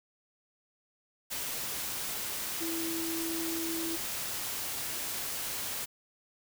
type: tone in noise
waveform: sine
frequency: 329.6 Hz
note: E4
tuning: in tune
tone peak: -34 dBFS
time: 2.6-3.97 s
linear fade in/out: 20 ms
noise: white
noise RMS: -36 dBFS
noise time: 1.3-5.86 s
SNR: -1 dB
effects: none